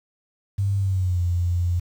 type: tone with pitch glide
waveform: sine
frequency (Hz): 99 to 87.69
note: G2 to F2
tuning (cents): +18 to +8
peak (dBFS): -19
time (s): 0.58-1.8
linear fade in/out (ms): 10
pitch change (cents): -210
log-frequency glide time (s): 0.77-1.22
effects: 8-bit